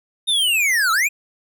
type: linear two-way sweep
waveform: square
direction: down then up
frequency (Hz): 3704 to 1269 to 2543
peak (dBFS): -16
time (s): 0.27-1.09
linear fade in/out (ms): 20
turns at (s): 0.92
effects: none